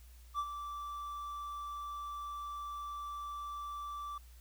triangle tone with ADSR envelope, 1166 Hz, D6, 13 cents flat, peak -29 dBFS, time 0.34-4.18 s, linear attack 49 ms, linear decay 56 ms, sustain -9 dB, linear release 4 ms, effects added 60 Hz sine -53 dBFS peak until 4.4 s + white hiss -65 dBFS RMS until 4.4 s

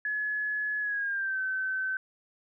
sine tone with pitch glide, 1700 to 1532.1 Hz, G#6 to G6, +40 to -40 cents, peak -28 dBFS, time 0.05-1.97 s, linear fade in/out 2 ms, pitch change -180 cents, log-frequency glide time 0.8-1.4 s, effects none

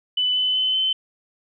sine tone with pitch steps, 2995 / 3018 / 3040 / 3063 Hz, F#7 / F#7 / F#7 / G7, +20 / +34 / +46 / -41 cents, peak -18 dBFS, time 0.17-0.93 s, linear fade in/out 5 ms, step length 190 ms, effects none

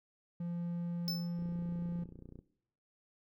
triangle tone, 172.4 Hz, F3, 22 cents flat, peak -34 dBFS, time 0.4-2.04 s, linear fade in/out 5 ms
square tone with exponential decay, 5274 Hz, E8, in tune, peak -33 dBFS, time 1.08-1.37 s, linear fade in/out 0 ms, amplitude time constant 63 ms
click train, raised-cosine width 3 ms, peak -37 dBFS, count 31, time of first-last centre 1.39-2.39 s, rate 30 Hz
effects noise-tail reverb RT60 0.7 s tail -18 dB re dry

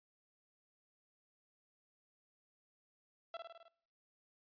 30% pulse tone with echo, 669 Hz, E5, 25 cents sharp, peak -39 dBFS, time 3.34-3.37 s, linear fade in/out 2 ms, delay 52 ms, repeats 6, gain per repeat -3 dB, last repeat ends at 3.682 s, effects noise-tail reverb RT60 0.7 s tail -24 dB re dry + resampled to 11025 Hz

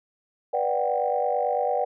sine chord, G major seventh, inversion first, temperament just, 490 / 588 / 735 / 784 Hz, B4 / D5 / F#5 / G5, -14 / +2 / -12 / 0 cents, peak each -27 dBFS, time 0.53-1.85 s, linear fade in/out 10 ms, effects tanh soft clip ceiling -11 dBFS

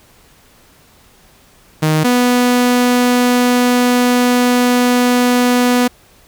sawtooth tone pair in turn, 155.56 / 246.3 Hz, D#3 / B3, 0 / -5 cents, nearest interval minor sixth, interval 795 cents, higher second, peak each -7 / -6 dBFS, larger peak second, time 1.82-2.04 / 2.04-5.88 s, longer second, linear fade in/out 10 ms, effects pink hiss -48 dBFS RMS until 6.27 s

